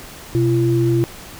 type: tone pair together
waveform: sine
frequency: 125.7 / 340.1 Hz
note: B2 / F4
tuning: +31 / -46 cents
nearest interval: octave + perfect fourth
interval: 1723 cents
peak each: -16 dBFS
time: 0.35-1.04 s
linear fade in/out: 0 ms
effects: pink hiss -37 dBFS RMS until 1.39 s